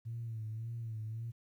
sine tone with vibrato, 112.8 Hz, A2, 44 cents sharp, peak -37 dBFS, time 0.05-1.32 s, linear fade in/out 20 ms, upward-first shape sine, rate 1.8 Hz, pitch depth 62 cents each way, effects tanh soft clip ceiling -33 dBFS + 12-bit

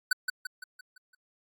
square tone with echo, 1500 Hz, F#6, 23 cents sharp, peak -22 dBFS, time 0.11-0.13 s, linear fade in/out 5 ms, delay 170 ms, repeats 6, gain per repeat -6 dB, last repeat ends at 1.15 s, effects AAC 48 kbps

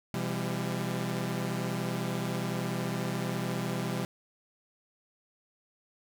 sawtooth tone cluster, 127.9 / 169.1 / 198.9 Hz, C3 / E3 / G3, -39 / +44 / +25 cents, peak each -31 dBFS, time 0.14-4.05 s, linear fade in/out 0 ms, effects none

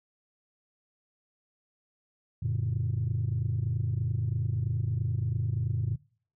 sine chord, Gb augmented, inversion none, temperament just, 92.5 / 115.62 / 144.53 Hz, Gb2 / Bb2 / D3, 0 / -14 / -27 cents, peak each -31 / -28 / -32 dBFS, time 2.42-5.96 s, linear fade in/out 10 ms, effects noise-tail reverb RT60 0.5 s tail -24 dB re dry + tanh soft clip ceiling -21 dBFS

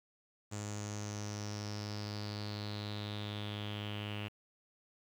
sawtooth tone with low-pass filter sweep, 104.1 Hz, G#2, 5 cents sharp, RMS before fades -41 dBFS, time 0.51-4.29 s, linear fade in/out 20 ms, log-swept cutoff 7300 to 2800 Hz, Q 6.7, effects 10-bit

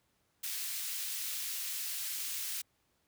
white high-pass noise, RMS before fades -38 dBFS, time 0.43-2.62 s, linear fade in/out 10 ms, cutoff 2200 Hz, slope 12 dB/octave, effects pink hiss -75 dBFS RMS until 3.07 s + high-pass 60 Hz 12 dB/octave

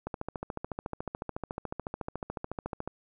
click train, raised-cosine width 1 ms, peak -20 dBFS, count 40, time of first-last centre 0.07-2.876 s, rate 13.9 Hz, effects none

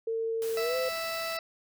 sine tone with pitch glide, 452 to 513.2 Hz, A4 to C5, +47 to -34 cents, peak -28 dBFS, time 0.07-0.89 s, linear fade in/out 5 ms, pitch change +219 cents, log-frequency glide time 0.6-0.76 s
white noise, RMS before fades -43 dBFS, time 0.42-1.37 s, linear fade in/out 0 ms
harmonic tone, 659 Hz, E5, 1 cent flat, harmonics 1 / 2 / 3 / 4 / 6 / 7 / 8, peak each -35 / -38 / -40 / -41 / -43 / -43 / -44 dBFS, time 0.57-1.39 s, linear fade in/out 2 ms
effects none

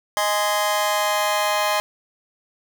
sawtooth chord, Ab major, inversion second, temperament just, 623 / 830.6 / 1038.3 Hz, Eb5 / Ab5 / C6, +2 / 0 / -14 cents, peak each -19 / -20 / -20 dBFS, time 0.17-1.8 s, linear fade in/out 0 ms, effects none

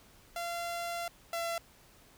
sawtooth tone pair in turn, 687 / 675.6 Hz, F5 / E5, -29 / +42 cents, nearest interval unison, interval 29 cents, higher first, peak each -31 / -29 dBFS, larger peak second, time 0.36-1.08 / 1.33-1.58 s, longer first, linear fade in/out 2 ms, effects pink hiss -60 dBFS RMS until 2.17 s

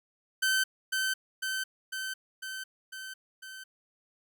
sawtooth tone with echo, 1538 Hz, G6, 33 cents flat, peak -21 dBFS, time 0.42-0.64 s, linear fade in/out 10 ms, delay 500 ms, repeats 6, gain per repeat -3 dB, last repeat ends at 3.64 s, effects none

